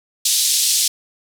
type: band-pass noise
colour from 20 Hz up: pink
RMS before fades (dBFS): -17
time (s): 0.25-0.88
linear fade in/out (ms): 5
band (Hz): 3800 to 12000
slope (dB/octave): 24
effects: none